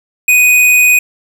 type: tone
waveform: square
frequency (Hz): 2489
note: D#7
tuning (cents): 0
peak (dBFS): -6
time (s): 0.28-0.99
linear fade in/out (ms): 5
effects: none